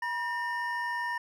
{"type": "tone pair together", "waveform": "triangle", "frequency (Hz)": [963, 1817.9], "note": ["B5", "A#6"], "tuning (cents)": [-44, -44], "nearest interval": "major seventh", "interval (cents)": 1100, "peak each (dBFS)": [-31, -31], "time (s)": [0.02, 1.18], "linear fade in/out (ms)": 5, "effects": []}